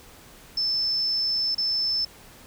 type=tone with dropouts; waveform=sine; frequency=5274 Hz; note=E8; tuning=in tune; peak=-22 dBFS; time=0.57-2.05 s; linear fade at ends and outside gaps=5 ms; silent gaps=1.548-1.58 s; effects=pink hiss -49 dBFS RMS until 2.46 s